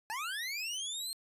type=linear sweep; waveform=25% pulse; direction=up; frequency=830.6 to 4238 Hz; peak=-32 dBFS; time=0.1-1.13 s; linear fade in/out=0 ms; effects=resampled to 32000 Hz